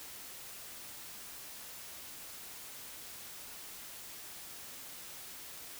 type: silence
effects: white hiss -48 dBFS RMS until 5.79 s